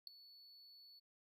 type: tone with ADSR envelope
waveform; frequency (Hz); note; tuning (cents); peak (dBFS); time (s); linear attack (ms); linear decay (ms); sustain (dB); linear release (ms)
triangle; 4435; C#8; 0; -38; 0.07-1; 3; 3; -20; 17
effects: none